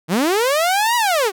sawtooth linear two-way sweep, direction up then down, 146.83 to 983 to 355.9 Hz, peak -11 dBFS, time 0.08-1.32 s, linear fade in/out 50 ms, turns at 0.96 s, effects none

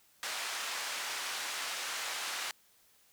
pink band-pass noise, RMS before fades -38 dBFS, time 0.23-2.51 s, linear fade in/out 0 ms, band 1100 to 8200 Hz, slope 12 dB/octave, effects white hiss -66 dBFS RMS until 3.12 s

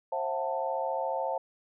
sine chord, F# half-diminished seventh, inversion second, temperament just, 532.8 / 666 / 740 / 888 Hz, C5 / E5 / F#5 / A5, +31 / +18 / 0 / +16 cents, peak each -33 / -35 / -36 / -33 dBFS, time 0.12-1.38 s, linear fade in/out 5 ms, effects none

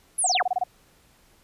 sine linear sweep, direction down, 11220 to 329.6 Hz, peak -21 dBFS, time 0.18-0.43 s, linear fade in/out 10 ms
sine tone bursts, 733 Hz, F#5, 16 cents flat, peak -20 dBFS, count 8, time 0.24-0.638 s, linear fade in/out 5 ms, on 27 ms, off 26 ms
effects pink hiss -59 dBFS RMS until 1.43 s + resampled to 32000 Hz

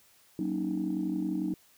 sine chord, D# minor seventh, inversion first, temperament just, 186.68 / 233.3 / 280 / 311.1 Hz, F#3 / A#3 / C#4 / D#4, +16 / +2 / +18 / 0 cents, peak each -33 / -37 / -35 / -31 dBFS, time 0.39-1.54 s, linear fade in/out 2 ms, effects tanh soft clip ceiling -21 dBFS + white hiss -62 dBFS RMS until 1.77 s

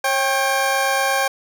20% pulse tone pair together, 544.1 / 792 Hz, C#5 / G5, -32 / +18 cents, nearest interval tritone, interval 650 cents, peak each -16 / -14 dBFS, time 0.04-1.28 s, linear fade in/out 5 ms, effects none

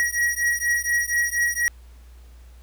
square beating tone pair, 1905 / 1909.2 Hz, A#6 / A#6, +37 / +41 cents, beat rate 4.2 Hz, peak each -24 dBFS, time 0-1.68 s, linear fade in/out 0 ms, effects added 60 Hz sine -43 dBFS peak until 2.62 s + pink hiss -58 dBFS RMS until 2.62 s

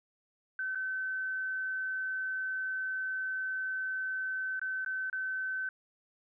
sine tone with dropouts, 1529 Hz, G6, 44 cents flat, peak -32 dBFS, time 0.59-5.69 s, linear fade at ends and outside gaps 2 ms, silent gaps 0.749-0.755 / 4.595-4.615 / 4.848-4.861 / 5.099-5.128 s, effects none

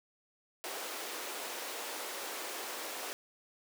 pink high-pass noise, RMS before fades -41 dBFS, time 0.64-3.13 s, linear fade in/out 0 ms, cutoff 370 Hz, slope 24 dB/octave, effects none

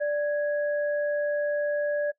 sine tone pair together, 587.3 / 1661.2 Hz, D5 / G#6, 0 / 0 cents, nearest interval octave + tritone, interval 1800 cents, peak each -24 / -34 dBFS, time 0-2.12 s, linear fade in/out 20 ms, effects noise-tail reverb RT60 0.1 s tail -21 dB re dry

